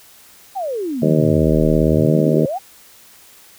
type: exponential two-way sweep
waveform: sine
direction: down then up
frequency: 823 to 34.64 to 823 Hz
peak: -20 dBFS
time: 0.55-2.59 s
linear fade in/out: 20 ms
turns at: 1.7 s
type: harmonic tone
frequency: 77.78 Hz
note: D#2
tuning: in tune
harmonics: 2 / 3 / 4 / 5 / 6 / 7 / 8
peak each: -17 / -19 / -20 / -21 / -22 / -22 / -23 dBFS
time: 1.02-2.46 s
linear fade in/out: 5 ms
effects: white hiss -46 dBFS RMS until 3.58 s